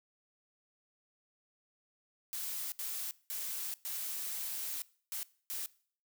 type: noise bursts at uneven times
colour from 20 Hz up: blue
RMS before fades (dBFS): -39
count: 6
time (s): 2.33-2.72 / 2.79-3.11 / 3.3-3.74 / 3.85-4.82 / 5.12-5.23 / 5.5-5.66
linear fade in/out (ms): 0
effects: noise-tail reverb RT60 0.5 s tail -21 dB re dry